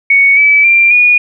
sine tone with pitch steps, 2226 / 2298 / 2372 / 2449 Hz, C#7 / D7 / D7 / D#7, +7 / -38 / +17 / -28 cents, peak -4 dBFS, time 0.1-1.18 s, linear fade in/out 5 ms, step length 270 ms, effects none

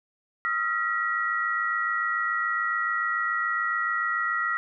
sine tone cluster, 1265 / 1372 / 1917 Hz, D#6 / F6 / A#6, +28 / -31 / +48 cents, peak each -31 / -28 / -27 dBFS, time 0.45-4.57 s, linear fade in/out 0 ms, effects none

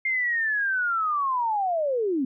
sine linear sweep, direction down, 2121 to 246.9 Hz, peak -22 dBFS, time 0.05-2.25 s, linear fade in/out 5 ms, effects none

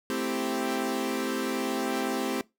sawtooth chord, A minor seventh, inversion none, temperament equal, 220 / 261.6 / 329.6 / 392 Hz, A3 / C4 / E4 / G4, 0 / 0 / 0 / 0 cents, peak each -31 / -27 / -32 / -29 dBFS, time 0.1-2.41 s, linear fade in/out 0 ms, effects noise-tail reverb RT60 0.2 s tail -21 dB re dry

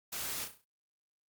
white noise with echo, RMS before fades -39 dBFS, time 0.12-0.45 s, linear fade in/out 10 ms, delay 33 ms, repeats 6, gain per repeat -6 dB, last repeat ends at 0.648 s, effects noise-tail reverb RT60 0.2 s tail -26 dB re dry + Opus 48 kbps

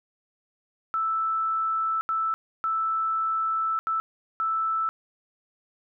sine tone bursts at uneven times, 1318.5 Hz, E6, in tune, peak -23 dBFS, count 5, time 0.94-2.01 / 2.09-2.34 / 2.64-3.79 / 3.87-4 / 4.4-4.89 s, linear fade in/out 0 ms, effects none

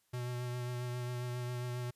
square tone with vibrato, 123.1 Hz, B2, 5 cents flat, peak -37 dBFS, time 0.13-1.91 s, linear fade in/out 10 ms, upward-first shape triangle, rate 7.4 Hz, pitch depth 22 cents each way, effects white hiss -75 dBFS RMS until 1.95 s + resampled to 32000 Hz

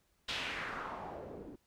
white noise with low-pass filter sweep, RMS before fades -42 dBFS, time 0.28-1.56 s, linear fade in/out 10 ms, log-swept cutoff 3700 to 300 Hz, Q 2.2, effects pink hiss -75 dBFS RMS until 1.66 s

